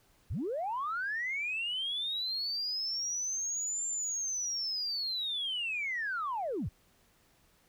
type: linear two-way sweep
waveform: sine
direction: up then down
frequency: 51.5 to 7330 to 51.5 Hz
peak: -31 dBFS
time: 0.3-6.69 s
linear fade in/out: 10 ms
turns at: 3.87 s
effects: tanh soft clip ceiling -27 dBFS + pink hiss -67 dBFS RMS until 7.68 s